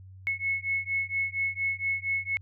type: beating tone pair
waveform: sine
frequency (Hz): 2190 / 2194.3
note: C#7 / C#7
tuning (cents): -22 / -18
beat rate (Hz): 4.3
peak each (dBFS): -30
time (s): 0.27-2.37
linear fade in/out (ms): 0
effects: added 94 Hz sine -45 dBFS peak until 2.41 s